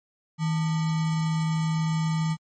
sine tone with sample-and-hold, 160 Hz, D#3, 49 cents sharp, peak -22 dBFS, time 0.38-2.37 s, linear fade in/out 50 ms, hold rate 1050 Hz, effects MP3 32 kbps

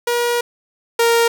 sawtooth tone pair in turn, 478.5 / 465.4 Hz, A#4 / A#4, +45 / -3 cents, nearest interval unison, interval 48 cents, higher first, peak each -12 / -8 dBFS, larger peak second, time 0.07-0.41 / 0.99-1.28 s, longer first, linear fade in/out 5 ms, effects none

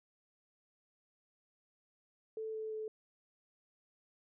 sine tone with pitch steps, 440 / 437.2 / 434.4 Hz, A4 / A4 / A4, 0 / -11 / -22 cents, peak -38 dBFS, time 2.37-2.88 s, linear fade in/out 2 ms, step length 170 ms, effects none

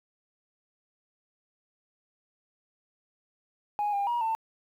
sine tone with pitch steps, 829 / 803 / 954 / 894 Hz, G#5 / G5 / A#5 / A5, -3 / +41 / +40 / +27 cents, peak -24 dBFS, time 3.79-4.35 s, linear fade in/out 0 ms, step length 140 ms, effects tanh soft clip ceiling -23 dBFS + 10-bit

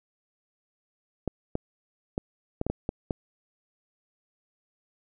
clicks, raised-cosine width 2 ms, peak -14 dBFS, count 8, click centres 1.277 / 1.554 / 2.179 / 2.614 / 2.666 / 2.7 / 2.891 / 3.108 s, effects none

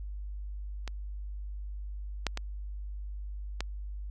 clicks, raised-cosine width 0.2 ms, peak -21 / -11 / -17 / -15 dBFS, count 4, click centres 0.877 / 2.267 / 2.374 / 3.606 s, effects added 50 Hz sine -36 dBFS peak until 4.1 s

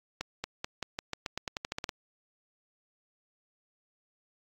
accelerating click train, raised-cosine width 0.2 ms, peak -16 dBFS, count 15, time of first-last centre 0.21-1.892 s, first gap 230 ms, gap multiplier 0.89, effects AAC 64 kbps

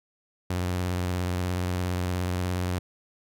sawtooth tone with vibrato, 90.1 Hz, F#2, 45 cents flat, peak -22 dBFS, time 0.5-2.79 s, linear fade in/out 5 ms, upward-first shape triangle, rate 17 Hz, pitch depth 49 cents each way, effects none

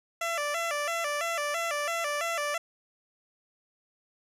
15% pulse tone with vibrato, 628 Hz, D#5, 16 cents sharp, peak -22 dBFS, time 0.21-2.58 s, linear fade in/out 5 ms, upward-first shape square, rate 3 Hz, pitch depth 120 cents each way, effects low-pass 12000 Hz 12 dB/octave

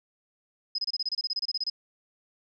sine tone bursts, 5050 Hz, D#8, 25 cents sharp, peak -26 dBFS, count 16, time 0.75-1.699 s, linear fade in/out 5 ms, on 34 ms, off 27 ms, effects none

